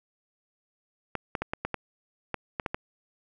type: clicks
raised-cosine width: 0.5 ms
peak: -14 dBFS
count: 10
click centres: 1.153 / 1.352 / 1.42 / 1.535 / 1.65 / 1.743 / 2.343 / 2.598 / 2.662 / 2.745 s
effects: none